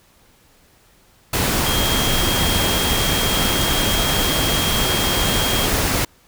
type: tone in noise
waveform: sine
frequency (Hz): 3240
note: G#7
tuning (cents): -43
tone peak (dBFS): -23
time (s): 1.66-5.66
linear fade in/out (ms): 5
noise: pink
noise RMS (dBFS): -19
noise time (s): 1.33-6.05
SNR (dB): -7
effects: pink hiss -54 dBFS RMS until 6.27 s

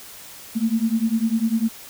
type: beating tone pair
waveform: sine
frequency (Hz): 220 / 230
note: A3 / A#3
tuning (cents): 0 / -23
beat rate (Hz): 10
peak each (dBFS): -21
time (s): 0.55-1.69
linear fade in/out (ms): 20
effects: white hiss -41 dBFS RMS until 1.89 s

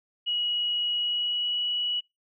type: tone with pitch glide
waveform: sine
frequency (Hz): 2909 to 2933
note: F#7 to F#7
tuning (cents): -30 to -16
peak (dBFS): -25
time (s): 0.26-2.01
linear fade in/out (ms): 20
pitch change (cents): +14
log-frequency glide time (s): 0.98-1.62
effects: noise-tail reverb RT60 0.2 s tail -25 dB re dry

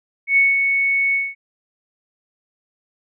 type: tone with ADSR envelope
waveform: sine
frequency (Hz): 2215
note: C#7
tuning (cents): -2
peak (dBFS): -10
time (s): 0.27-1.35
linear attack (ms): 98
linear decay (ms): 190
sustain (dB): -5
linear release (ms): 210
effects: none

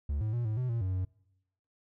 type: tone with pitch steps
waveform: triangle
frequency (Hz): 72 / 108.2 / 119.7 / 108.4 / 126.5 / 116.3 / 93.5 / 92.7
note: D2 / A2 / A#2 / A2 / B2 / A#2 / F#2 / F#2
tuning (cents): -34 / -29 / +46 / -25 / +42 / -4 / +19 / +4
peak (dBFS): -27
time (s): 0.09-1.05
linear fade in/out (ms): 5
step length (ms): 120
effects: noise-tail reverb RT60 0.9 s tail -24 dB re dry

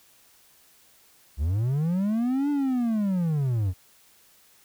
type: linear two-way sweep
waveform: triangle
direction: up then down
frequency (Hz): 63.7 to 293.7 to 85.3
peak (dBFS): -20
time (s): 1.37-3.74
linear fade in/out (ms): 50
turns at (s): 2.5
effects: white hiss -58 dBFS RMS until 4.64 s

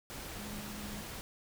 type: tone in noise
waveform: sine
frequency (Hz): 207.7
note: G#3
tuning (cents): 0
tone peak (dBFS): -44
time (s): 0.39-1.01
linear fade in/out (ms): 0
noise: pink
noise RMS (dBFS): -44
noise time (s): 0.1-1.21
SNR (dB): -3
effects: none

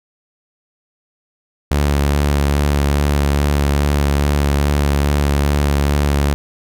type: tone with vibrato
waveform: sawtooth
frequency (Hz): 71.8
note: D2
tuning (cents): -39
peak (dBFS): -9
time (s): 1.71-6.34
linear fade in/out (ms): 0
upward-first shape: sine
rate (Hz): 2.4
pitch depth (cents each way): 20
effects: none

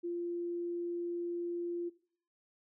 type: tone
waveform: sine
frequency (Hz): 346.1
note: F4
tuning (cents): -16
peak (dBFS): -34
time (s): 0.03-1.9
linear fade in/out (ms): 20
effects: noise-tail reverb RT60 0.5 s tail -18 dB re dry

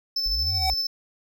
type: tone with tremolo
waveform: triangle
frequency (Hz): 5274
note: E8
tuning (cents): 0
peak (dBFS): -21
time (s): 0.16-0.87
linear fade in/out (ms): 5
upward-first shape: square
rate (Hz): 13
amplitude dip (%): 30
type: linear two-way sweep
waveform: sine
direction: up then down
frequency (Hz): 38.89 to 95.9 to 55.6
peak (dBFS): -27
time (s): 0.26-0.74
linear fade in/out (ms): 0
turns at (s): 0.54
type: tone with exponential growth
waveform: square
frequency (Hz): 760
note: F#5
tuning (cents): +46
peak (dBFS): -21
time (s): 0.41-0.7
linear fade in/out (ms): 1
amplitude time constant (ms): 63
effects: none

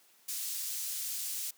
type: high-pass noise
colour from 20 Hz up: pink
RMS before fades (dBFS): -37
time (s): 0.28-1.51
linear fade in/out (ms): 10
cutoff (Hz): 6200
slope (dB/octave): 12
effects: white hiss -64 dBFS RMS until 1.57 s + high-pass 200 Hz 12 dB/octave

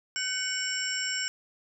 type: tone cluster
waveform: sine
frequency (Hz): 1524 / 2230 / 2967 / 5440 / 7420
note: G6 / C#7 / F#7 / F8 / A#8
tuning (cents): -49 / +10 / +4 / -46 / -9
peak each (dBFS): -34 / -37 / -37 / -33 / -35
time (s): 0.16-1.28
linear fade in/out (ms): 0
effects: none

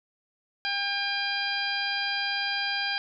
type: harmonic tone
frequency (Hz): 802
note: G5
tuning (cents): +39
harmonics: 1 / 2 / 3 / 4 / 5 / 6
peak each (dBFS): -35 / -31 / -34 / -34 / -37 / -33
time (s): 0.65-2.98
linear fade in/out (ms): 0
effects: none

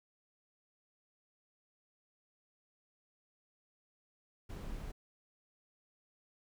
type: noise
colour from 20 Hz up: brown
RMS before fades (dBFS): -43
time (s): 4.49-4.92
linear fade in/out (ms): 10
effects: none

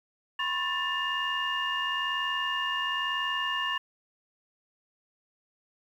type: tone cluster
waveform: sine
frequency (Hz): 1004 / 1085 / 1769 / 2829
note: B5 / C#6 / A6 / F7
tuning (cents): +28 / -37 / +9 / +22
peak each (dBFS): -36 / -33 / -31 / -31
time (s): 0.39-3.78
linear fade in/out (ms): 5
effects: tanh soft clip ceiling -19 dBFS + 10-bit

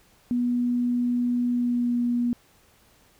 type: tone with pitch glide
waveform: sine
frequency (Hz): 243.6 to 240.9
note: B3 to B3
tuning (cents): -24 to -43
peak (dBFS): -21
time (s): 0.31-2.33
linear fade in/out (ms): 0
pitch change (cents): -19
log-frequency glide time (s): 1.51-1.97
effects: pink hiss -59 dBFS RMS until 3.19 s

